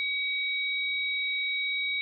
sine tone pair together, 2269 / 3816 Hz, C#7 / A#7, +40 / +40 cents, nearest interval major sixth, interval 900 cents, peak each -28 / -33 dBFS, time 0-2.01 s, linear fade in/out 0 ms, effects none

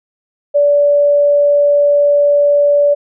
sine tone, 578 Hz, D5, 28 cents flat, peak -7 dBFS, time 0.54-2.95 s, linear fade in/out 20 ms, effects none

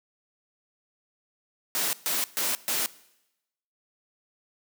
white noise bursts, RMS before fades -27 dBFS, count 4, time 1.75-2.86 s, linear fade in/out 0 ms, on 180 ms, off 130 ms, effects noise-tail reverb RT60 0.9 s tail -20 dB re dry + high-pass 200 Hz 12 dB/octave

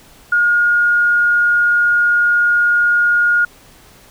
sine tone, 1429 Hz, F6, 39 cents sharp, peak -10 dBFS, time 0.32-3.45 s, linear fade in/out 5 ms, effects pink hiss -45 dBFS RMS until 4.1 s

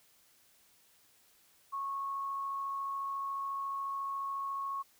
sine tone with amplitude modulation, 1100 Hz, C#6, 14 cents flat, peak -33 dBFS, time 1.72-4.83 s, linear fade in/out 20 ms, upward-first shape sine, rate 74.1 Hz, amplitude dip 25%, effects white hiss -66 dBFS RMS until 4.99 s

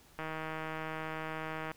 click train, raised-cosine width 0.5 ms, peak -24 dBFS, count 242, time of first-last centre 0.19-1.715 s, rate 158 Hz, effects pink hiss -61 dBFS RMS until 1.76 s

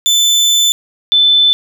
30% pulse / sine tone pair in turn, 3520 / 3520 Hz, A7 / A7, 0 / 0 cents, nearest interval unison, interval 0 cents, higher neither, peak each -6 dBFS, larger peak neither, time 0.06-0.72 / 1.12-1.53 s, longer first, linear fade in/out 0 ms, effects none

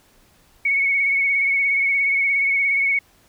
sine tone with vibrato, 2217 Hz, C#7, in tune, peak -16 dBFS, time 0.65-2.99 s, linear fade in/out 5 ms, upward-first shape triangle, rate 17 Hz, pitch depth 39 cents each way, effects pink hiss -56 dBFS RMS until 3.28 s

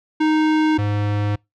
square tone pair in turn, 310.6 / 103.43 Hz, D#4 / G#2, -3 / -7 cents, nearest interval octave + perfect fifth, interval 1904 cents, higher first, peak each -15 / -19 dBFS, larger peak first, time 0.2-0.78 / 0.78-1.36 s, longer neither, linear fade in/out 10 ms, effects noise-tail reverb RT60 0.2 s tail -26 dB re dry + low-pass 3000 Hz 12 dB/octave

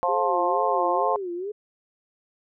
harmonic tone, 176.5 Hz, F3, 19 cents sharp, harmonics 3 / 4 / 5 / 6, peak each -26 / -26 / -26 / -26 dBFS, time 0.03-1.16 s, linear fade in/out 0 ms
sine tone with vibrato, 387 Hz, G4, 22 cents flat, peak -28 dBFS, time 0.08-1.52 s, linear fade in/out 10 ms, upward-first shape sine, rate 2.2 Hz, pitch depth 200 cents each way
effects none

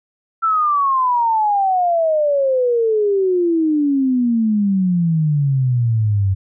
sine exponential sweep, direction down, 1344 to 94.1 Hz, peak -13 dBFS, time 0.42-6.35 s, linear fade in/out 20 ms, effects none

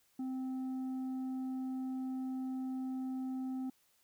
sine tone with tanh clipping, 260 Hz, C4, 11 cents flat, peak -37 dBFS, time 0.19-3.7 s, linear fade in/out 5 ms, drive 5 dB, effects white hiss -72 dBFS RMS until 4.03 s

